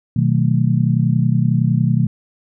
sine chord, B dominant seventh, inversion none, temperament just, 123.47 / 154.34 / 185.21 / 222.2 Hz, B2 / D#3 / F#3 / A3, 0 / -14 / +2 / +17 cents, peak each -16 / -17 / -21 / -21 dBFS, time 0.16-2.07 s, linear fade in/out 5 ms, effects none

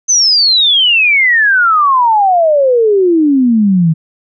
sine exponential sweep, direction down, 6272 to 155.4 Hz, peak -6 dBFS, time 0.08-3.94 s, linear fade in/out 20 ms, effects none

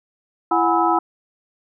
sine tone cluster, 336.4 / 732 / 823 / 991 / 1295 Hz, E4 / F#5 / G#5 / B5 / E6, +35 / -19 / -16 / +6 / -31 cents, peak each -21 dBFS, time 0.51-0.99 s, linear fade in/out 5 ms, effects none

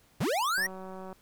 square linear sweep, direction up, 84 to 1943 Hz, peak -27 dBFS, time 0.2-0.67 s, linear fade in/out 10 ms
click train, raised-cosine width 1 ms, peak -30 dBFS, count 104, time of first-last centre 0.58-1.128 s, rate 188 Hz
effects pink hiss -63 dBFS RMS until 1.21 s

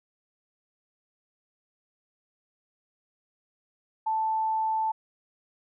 sine tone, 880 Hz, A5, in tune, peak -24 dBFS, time 4.06-4.92 s, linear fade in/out 10 ms, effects none

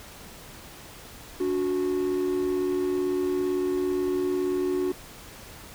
triangle tone pair together, 288.5 / 366.4 Hz, D4 / F#4, -31 / -17 cents, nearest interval major third, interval 414 cents, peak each -27 / -22 dBFS, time 1.4-4.92 s, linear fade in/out 5 ms, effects tanh soft clip ceiling -15 dBFS + pink hiss -45 dBFS RMS until 5.74 s

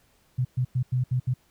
sine tone bursts at uneven times, 126.4 Hz, B2, 41 cents sharp, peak -21 dBFS, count 6, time 0.38-0.45 / 0.57-0.65 / 0.75-0.83 / 0.92-1.04 / 1.11-1.2 / 1.27-1.34 s, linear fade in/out 10 ms, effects pink hiss -64 dBFS RMS until 1.5 s

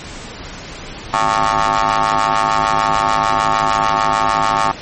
20% pulse ring-modulated tone, 105.3 Hz, G#2, 24 cents sharp, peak -5 dBFS, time 1.13-4.72 s, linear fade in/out 10 ms, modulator 997 Hz, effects pink hiss -31 dBFS RMS until 4.81 s + MP3 32 kbps

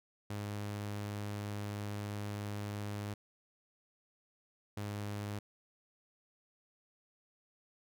sawtooth tone bursts at uneven times, 103.1 Hz, G#2, 12 cents flat, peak -34 dBFS, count 2, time 0.3-3.14 / 4.77-5.39 s, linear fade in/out 5 ms, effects none

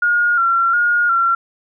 sine tone with vibrato, 1396.9 Hz, F6, in tune, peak -12 dBFS, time 0.02-1.35 s, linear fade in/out 5 ms, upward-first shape square, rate 1.4 Hz, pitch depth 40 cents each way, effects none

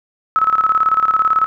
sine tone with tremolo, 1296 Hz, E6, 30 cents flat, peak -9 dBFS, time 0.36-1.46 s, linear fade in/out 0 ms, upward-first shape square, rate 18 Hz, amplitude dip 70%, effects none

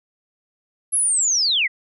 sine linear sweep, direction down, 11175 to 1864.7 Hz, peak -16 dBFS, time 0.92-1.68 s, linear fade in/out 20 ms, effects none

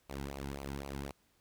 sawtooth tone with flanger, 69.3 Hz, C#2, in tune, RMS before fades -42 dBFS, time 0.09-1.12 s, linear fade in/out 10 ms, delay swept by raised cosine 0.56 to 1.76 ms, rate 3.9 Hz, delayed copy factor -0.75, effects pink hiss -72 dBFS RMS until 1.4 s

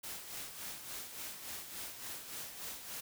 white noise with tremolo, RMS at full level -43 dBFS, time 0.03-3.01 s, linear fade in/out 10 ms, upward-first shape sine, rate 3.5 Hz, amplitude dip 55%, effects none

